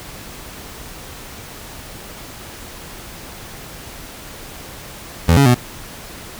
25% pulse tone with pitch steps, 84.1 / 139.5 / 123 Hz, E2 / C#3 / B2, +35 / +11 / -7 cents, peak -5 dBFS, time 5.28-5.547 s, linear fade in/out 10 ms, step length 89 ms, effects pink hiss -35 dBFS RMS until 6.39 s

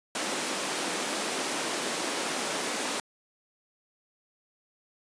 pink high-pass noise, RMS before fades -31 dBFS, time 0.15-3 s, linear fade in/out 2 ms, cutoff 240 Hz, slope 24 dB/octave, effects resampled to 22050 Hz

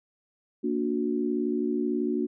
sine chord, Bb augmented, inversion none, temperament just, 233.1 / 291.4 / 364.2 Hz, Bb3 / D4 / F#4, 0 / -13 / -27 cents, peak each -29 dBFS, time 0.63-2.27 s, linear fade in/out 20 ms, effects none

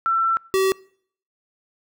sine / square tone pair in turn, 1342 / 382.7 Hz, E6 / G4, +31 / -42 cents, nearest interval octave + minor seventh, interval 2173 cents, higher first, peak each -17 dBFS, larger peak neither, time 0.06-0.37 / 0.54-0.72 s, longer first, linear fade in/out 0 ms, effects noise-tail reverb RT60 0.6 s tail -25 dB re dry

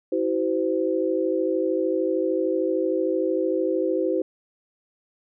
sine tone cluster, 325.2 / 378.4 / 514 Hz, E4 / F#4 / C5, -23 / +39 / -31 cents, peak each -25 dBFS, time 0.12-4.22 s, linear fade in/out 5 ms, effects none

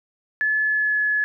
sine tone with pitch glide, 1722 to 1705.2 Hz, A6 to G#6, -38 to +45 cents, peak -18 dBFS, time 0.41-1.24 s, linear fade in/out 0 ms, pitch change -17 cents, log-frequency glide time 0.62-0.98 s, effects none

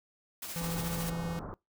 white noise with tremolo, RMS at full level -39 dBFS, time 0.42-1.1 s, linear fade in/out 5 ms, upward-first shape sine, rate 14 Hz, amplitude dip 40%
square tone, 168.1 Hz, E3, 34 cents sharp, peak -35 dBFS, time 0.56-1.39 s, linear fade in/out 0 ms
pink low-pass noise, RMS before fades -41 dBFS, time 0.61-1.54 s, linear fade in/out 0 ms, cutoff 1400 Hz, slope 48 dB/octave
effects noise-tail reverb RT60 0.2 s tail -23 dB re dry

